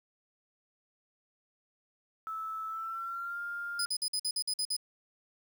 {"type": "tone with pitch glide", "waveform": "sine", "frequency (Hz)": [1309, 1403], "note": ["E6", "F6"], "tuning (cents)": [-13, 8], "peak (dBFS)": -35, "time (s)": [2.27, 3.86], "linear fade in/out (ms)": 0, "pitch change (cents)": 121, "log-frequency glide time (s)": [2.67, 3.4]}
{"type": "tone bursts", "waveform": "30% pulse", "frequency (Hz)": 5000, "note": "D#8", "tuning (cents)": 8, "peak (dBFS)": -27, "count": 9, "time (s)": [3.79, 4.766], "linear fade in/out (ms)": 5, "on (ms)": 64, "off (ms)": 50}
{"effects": ["10-bit"]}